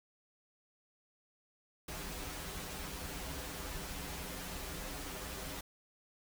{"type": "noise with comb filter", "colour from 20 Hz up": "pink", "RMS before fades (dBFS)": -43, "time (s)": [1.88, 5.61], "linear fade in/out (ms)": 5, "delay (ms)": 8.8, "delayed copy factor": -1, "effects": []}